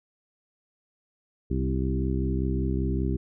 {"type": "harmonic tone with a mistuned harmonic", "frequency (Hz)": 65.2, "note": "C2", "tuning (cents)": -5, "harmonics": [1, 2, 3, 4, 5, 6], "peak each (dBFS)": [-27, -30, -32, -33, -34, -35], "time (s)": [1.5, 3.17], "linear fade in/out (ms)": 10, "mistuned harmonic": 5, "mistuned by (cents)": 17, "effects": []}